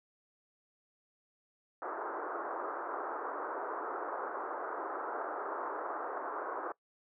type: band-pass noise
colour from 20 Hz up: white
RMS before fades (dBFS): -39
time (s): 1.82-6.72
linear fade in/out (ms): 2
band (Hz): 320 to 1400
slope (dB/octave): 48
effects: noise-tail reverb RT60 0.1 s tail -21 dB re dry